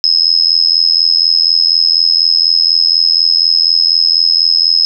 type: tone with amplitude modulation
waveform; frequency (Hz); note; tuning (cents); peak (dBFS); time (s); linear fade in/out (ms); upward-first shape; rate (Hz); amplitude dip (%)
sine; 5150; E8; -41; -3; 0.04-4.85; 0; sine; 84.1; 95
effects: none